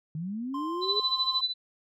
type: linear sweep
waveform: sine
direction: up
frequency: 148.8 to 425.2 Hz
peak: -31 dBFS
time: 0.15-1 s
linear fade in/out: 2 ms
type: tone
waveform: triangle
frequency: 1046.5 Hz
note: C6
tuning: in tune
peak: -31 dBFS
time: 0.54-1.41 s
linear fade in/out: 5 ms
type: tone with tremolo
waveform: sine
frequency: 3990 Hz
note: B7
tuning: 17 cents sharp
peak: -22 dBFS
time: 0.81-1.54 s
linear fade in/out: 50 ms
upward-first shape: sine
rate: 13 Hz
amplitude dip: 80%
effects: none